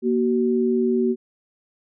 sine tone pair together, 236.6 / 377.3 Hz, A#3 / F#4, +26 / +34 cents, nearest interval minor sixth, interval 808 cents, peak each -20 dBFS, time 0.02-1.16 s, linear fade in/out 50 ms, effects none

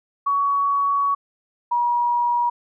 sine tone pair in turn, 1124 / 958.9 Hz, C#6 / A#5, +24 / +49 cents, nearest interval minor third, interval 275 cents, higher first, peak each -17 dBFS, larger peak neither, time 0.26-1.15 / 1.71-2.5 s, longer first, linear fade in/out 10 ms, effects none

